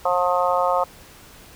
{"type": "harmonic tone", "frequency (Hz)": 178.9, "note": "F3", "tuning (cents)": 42, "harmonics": [3, 4, 5, 6, 7], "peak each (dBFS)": [-22, -23, -24, -25, -25], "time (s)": [0.05, 0.84], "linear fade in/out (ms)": 5, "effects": ["pink hiss -46 dBFS RMS until 1.55 s"]}